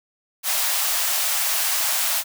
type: high-pass noise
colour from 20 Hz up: white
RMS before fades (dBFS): -22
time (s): 0.43-2.24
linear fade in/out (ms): 50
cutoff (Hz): 600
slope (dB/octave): 48
effects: none